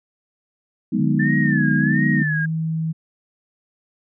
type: chord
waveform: sine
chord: G# minor seventh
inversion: third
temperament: equal with one note detuned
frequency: 181.5 / 207.7 / 246.9 / 311.1 Hz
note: F#3 / G#3 / B3 / D#4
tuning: -33 / 0 / 0 / 0 cents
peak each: -24 / -21 / -22 / -25 dBFS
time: 0.92-2.23 s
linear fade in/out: 10 ms
type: tone with pitch glide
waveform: sine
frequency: 150 to 160.77 Hz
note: D3 to E3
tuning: +37 to -43 cents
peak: -20 dBFS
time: 0.98-2.93 s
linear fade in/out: 20 ms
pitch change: +120 cents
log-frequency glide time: 2.2-2.51 s
type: tone with vibrato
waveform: sine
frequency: 1749 Hz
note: A6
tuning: 11 cents flat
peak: -21 dBFS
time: 1.19-2.46 s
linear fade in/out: 10 ms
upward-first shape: sine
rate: 1.4 Hz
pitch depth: 130 cents each way
effects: none